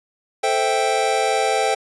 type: chord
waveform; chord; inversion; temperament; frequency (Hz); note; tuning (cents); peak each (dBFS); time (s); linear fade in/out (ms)
square; A minor seventh; none; equal; 440 / 523.3 / 659.3 / 784; A4 / C5 / E5 / G5; 0 / 0 / 0 / 0; -24 / -25 / -26 / -21; 0.43-1.75; 10
effects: resampled to 24000 Hz